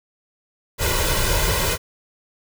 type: noise with comb filter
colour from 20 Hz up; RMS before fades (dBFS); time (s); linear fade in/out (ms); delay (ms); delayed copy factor
pink; -20; 0.78-1.78; 50; 2; +0.75
effects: none